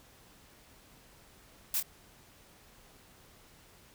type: noise with echo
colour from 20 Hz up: blue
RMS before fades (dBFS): -31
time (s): 1.74-1.8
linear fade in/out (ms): 2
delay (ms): 27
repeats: 1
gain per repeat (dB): -7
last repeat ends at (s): 1.827
effects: pink hiss -59 dBFS RMS until 3.94 s